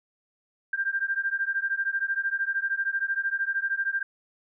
sine beating tone pair, 1582 / 1595 Hz, G6 / G6, +15 / +30 cents, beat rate 13 Hz, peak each -28 dBFS, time 0.73-4.03 s, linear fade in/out 5 ms, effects none

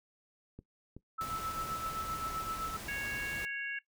click train, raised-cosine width 3 ms, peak -34 dBFS, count 6, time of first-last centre 0.59-2.47 s, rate 2.66 Hz
sine tone with tremolo, 1313 Hz, E6, 7 cents flat, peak -33 dBFS, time 1.18-2.77 s, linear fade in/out 10 ms, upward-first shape sine, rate 7.7 Hz, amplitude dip 55%
pink noise, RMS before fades -44 dBFS, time 1.21-3.45 s, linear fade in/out 0 ms
harmonic tone, 553 Hz, C#5, 4 cents flat, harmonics 3 / 4 / 5, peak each -37 / -41 / -42 dBFS, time 2.88-3.79 s, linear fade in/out 5 ms
effects noise-tail reverb RT60 0.1 s tail -17 dB re dry

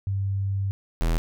sine / square tone pair in turn, 98 / 41.2 Hz, G2 / E1, 0 / 0 cents, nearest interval octave + minor third, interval 1500 cents, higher first, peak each -23 / -21 dBFS, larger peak second, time 0.07-0.71 / 1.01-1.18 s, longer first, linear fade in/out 0 ms, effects none

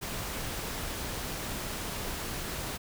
pink noise, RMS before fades -36 dBFS, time 0.01-2.78 s, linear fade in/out 20 ms, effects none

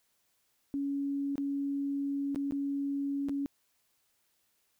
sine tone with dropouts, 280 Hz, C#4, 18 cents sharp, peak -30 dBFS, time 0.74-3.46 s, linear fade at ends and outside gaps 0 ms, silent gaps 1.356-1.38 / 2.347-2.359 / 2.51-2.522 / 3.286-3.294 s, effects white hiss -74 dBFS RMS until 4.79 s

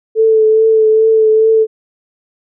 sine tone with vibrato, 439.8 Hz, A4, 1 cent flat, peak -6 dBFS, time 0.15-1.67 s, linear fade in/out 50 ms, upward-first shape triangle, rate 2.4 Hz, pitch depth 24 cents each way, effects none

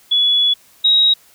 sine tone pair in turn, 3400 / 3808 Hz, G#7 / A#7, +40 / +36 cents, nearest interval major second, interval 196 cents, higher second, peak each -11 / -9 dBFS, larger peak second, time 0.11-0.54 / 0.84-1.14 s, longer first, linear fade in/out 10 ms, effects white hiss -50 dBFS RMS until 1.34 s

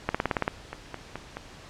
two click trains, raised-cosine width 0.5 ms, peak -19 / -9 dBFS, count 4 / 8, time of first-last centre 0.73-1.37 / 0.09-0.479 s, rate 4.69 / 18 Hz, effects pink hiss -47 dBFS RMS until 1.69 s + low-pass 6000 Hz 12 dB/octave

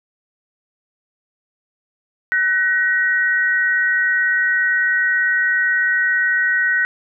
sine tone pair together, 1503 / 1893.7 Hz, F#6 / A#6, +27 / +27 cents, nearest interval major third, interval 400 cents, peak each -17 dBFS, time 2.32-6.85 s, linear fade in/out 0 ms, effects none

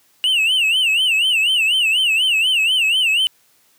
triangle tone with vibrato, 2822 Hz, F7, 17 cents sharp, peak -12 dBFS, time 0.24-3.27 s, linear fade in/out 0 ms, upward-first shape sine, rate 4.1 Hz, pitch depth 170 cents each way, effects white hiss -57 dBFS RMS until 3.78 s + high-pass 80 Hz 12 dB/octave

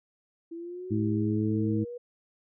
sine linear sweep, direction up, 329.6 to 488.7 Hz, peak -36 dBFS, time 0.51-1.98 s, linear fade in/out 10 ms
harmonic tone, 107.6 Hz, A2, 38 cents flat, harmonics 1 / 2 / 3, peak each -29 / -29 / -29 dBFS, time 0.9-1.85 s, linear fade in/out 20 ms
effects none

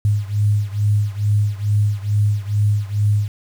sine beating tone pair, 102.9 / 105.2 Hz, G#2 / G#2, -16 / +23 cents, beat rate 2.3 Hz, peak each -17 / -19 dBFS, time 0.05-3.28 s, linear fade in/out 0 ms, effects 7-bit

